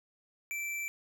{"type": "tone", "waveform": "square", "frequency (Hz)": 2335, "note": "D7", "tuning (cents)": -11, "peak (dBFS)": -35, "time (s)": [0.51, 0.88], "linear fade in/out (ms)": 0, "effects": []}